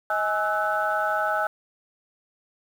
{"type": "tone cluster", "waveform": "sine", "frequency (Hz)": [631, 833, 1307, 1498], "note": ["D#5", "G#5", "E6", "F#6"], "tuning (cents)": [24, 5, -15, 21], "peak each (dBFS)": -27, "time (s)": [0.1, 1.47], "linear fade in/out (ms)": 2, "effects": ["tanh soft clip ceiling -12 dBFS", "8-bit"]}